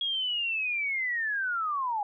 sine linear sweep, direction down, 3312 to 801 Hz, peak -27 dBFS, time 0.01-2.03 s, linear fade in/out 2 ms, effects none

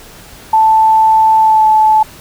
sine tone with pitch glide, 880 to 867.4 Hz, A5 to A5, 0 to -25 cents, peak -5 dBFS, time 0.53-2.03 s, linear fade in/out 5 ms, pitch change -25 cents, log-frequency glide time 1.39-1.67 s, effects pink hiss -36 dBFS RMS until 2.2 s

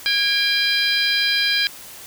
sine tone cluster, 1640 / 2379 / 3203 / 4025 / 4874 Hz, G#6 / D7 / G7 / B7 / D#8, -22 / +22 / +37 / +32 / -37 cents, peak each -23 dBFS, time 0.06-1.67 s, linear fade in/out 0 ms, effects white hiss -39 dBFS RMS until 2.06 s

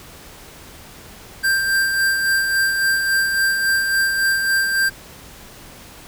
square tone with tremolo, 1579 Hz, G6, 12 cents sharp, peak -15 dBFS, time 1.43-4.9 s, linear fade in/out 20 ms, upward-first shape sine, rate 3.6 Hz, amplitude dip 40%, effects pink hiss -41 dBFS RMS until 6.07 s

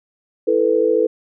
sine chord, E suspended fourth, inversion none, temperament equal, 329.6 / 440 / 493.9 Hz, E4 / A4 / B4, 0 / 0 / 0 cents, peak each -21 / -16 / -17 dBFS, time 0.47-1.07 s, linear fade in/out 10 ms, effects none

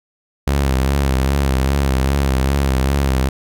sawtooth tone with vibrato, 67.6 Hz, C#2, 43 cents flat, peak -10 dBFS, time 0.47-3.29 s, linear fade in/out 5 ms, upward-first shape sine, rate 2.5 Hz, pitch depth 68 cents each way, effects none

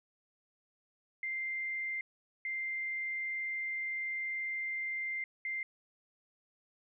sine tone bursts at uneven times, 2093 Hz, C7, in tune, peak -34 dBFS, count 3, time 1.23-2.01 / 2.45-5.24 / 5.45-5.63 s, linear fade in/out 2 ms, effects none

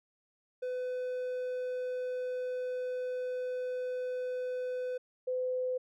triangle / sine tone pair in turn, 503 / 507.4 Hz, B4 / B4, +32 / +47 cents, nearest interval unison, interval 15 cents, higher second, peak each -31 / -30 dBFS, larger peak second, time 0.62-4.98 / 5.27-5.78 s, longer first, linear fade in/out 10 ms, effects none

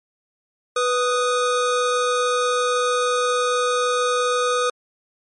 square tone pair together, 493.9 / 1244.6 Hz, B4 / D#6, 0 / 0 cents, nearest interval octave + major third, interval 1600 cents, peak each -21 / -22 dBFS, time 0.76-4.7 s, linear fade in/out 5 ms, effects MP3 48 kbps

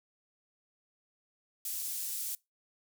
pink high-pass noise, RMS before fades -37 dBFS, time 1.65-2.35 s, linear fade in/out 2 ms, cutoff 8800 Hz, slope 12 dB/octave, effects noise-tail reverb RT60 0.2 s tail -23 dB re dry

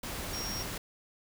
sine tone in noise, 5588 Hz, F8, in tune, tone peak -37 dBFS, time 0.33-0.63 s, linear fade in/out 5 ms, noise pink, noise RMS -38 dBFS, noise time 0.03-0.78 s, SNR -2 dB, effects none

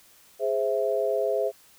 sine chord, Ab augmented, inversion none, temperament equal, 415.3 / 523.3 / 659.3 Hz, Ab4 / C5 / E5, 0 / 0 / 0 cents, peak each -27 dBFS, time 0.39-1.52 s, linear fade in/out 50 ms, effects white hiss -56 dBFS RMS until 1.78 s

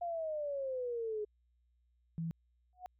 sine exponential sweep, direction down, 705 to 415.3 Hz, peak -35 dBFS, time 0.01-1.25 s, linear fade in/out 10 ms
sine tone, 164.81 Hz, E3, in tune, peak -35 dBFS, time 2.18-2.31 s, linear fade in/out 0 ms
sine tone with exponential growth, 729 Hz, F#5, 26 cents flat, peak -38 dBFS, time 2.73-2.86 s, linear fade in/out 0 ms, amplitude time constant 27 ms
effects added 60 Hz sine -70 dBFS peak until 2.99 s

